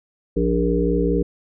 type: harmonic tone with a mistuned harmonic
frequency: 58.6 Hz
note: A#1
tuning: 10 cents sharp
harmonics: 1 / 3 / 5 / 7 / 8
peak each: -23 / -23 / -23 / -23 / -23 dBFS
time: 0.36-1.23 s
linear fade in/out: 10 ms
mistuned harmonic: 7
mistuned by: -25 cents
effects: none